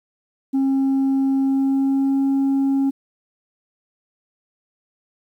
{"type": "tone with pitch glide", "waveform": "sine", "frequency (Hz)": [270, 272.8], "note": ["C#4", "C#4"], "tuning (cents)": [-45, -28], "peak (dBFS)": -13, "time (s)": [0.53, 2.91], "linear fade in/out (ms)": 20, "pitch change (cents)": 17, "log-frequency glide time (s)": [1.46, 2.23], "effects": ["tanh soft clip ceiling -15 dBFS", "9-bit"]}